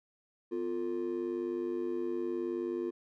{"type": "tone with amplitude modulation", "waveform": "triangle", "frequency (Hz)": 350.7, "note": "F4", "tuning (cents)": 7, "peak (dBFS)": -25, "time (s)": [0.51, 2.91], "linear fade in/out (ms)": 20, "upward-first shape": "sine", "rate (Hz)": 99.2, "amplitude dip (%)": 95, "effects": ["tanh soft clip ceiling -24 dBFS"]}